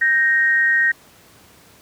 sine tone pair together, 1568 / 1867.7 Hz, G6 / A#6, 0 / +3 cents, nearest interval minor third, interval 303 cents, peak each -20 / -14 dBFS, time 0.01-0.92 s, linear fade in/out 10 ms, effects pink hiss -49 dBFS RMS until 1.81 s + high-pass 80 Hz 12 dB/octave

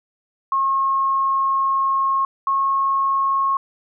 sine tone pair in turn, 1082 / 1088.9 Hz, C#6 / C#6, -42 / -31 cents, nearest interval unison, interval 11 cents, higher second, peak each -16 / -16 dBFS, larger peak neither, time 0.52-2.25 / 2.47-3.57 s, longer first, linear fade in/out 2 ms, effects none

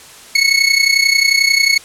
25% pulse tone with amplitude modulation, 2200 Hz, C#7, 14 cents flat, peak -3 dBFS, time 0.35-1.78 s, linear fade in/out 5 ms, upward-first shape sine, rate 31.2 Hz, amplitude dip 75%, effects white hiss -38 dBFS RMS until 1.84 s + low-pass 10000 Hz 12 dB/octave

